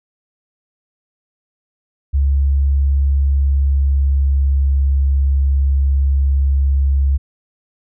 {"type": "tone with pitch glide", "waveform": "sine", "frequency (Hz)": [69.3, 68.66], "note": ["C#2", "C#2"], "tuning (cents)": [0, -16], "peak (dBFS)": -11, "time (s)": [2.13, 7.18], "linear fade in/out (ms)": 20, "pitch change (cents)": -16, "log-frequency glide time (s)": [3.08, 4.67], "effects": []}